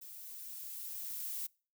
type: noise with level ramp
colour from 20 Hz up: violet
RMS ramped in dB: -50 to -39 dBFS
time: 0.01-1.47 s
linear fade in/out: 10 ms
effects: noise-tail reverb RT60 0.4 s tail -26 dB re dry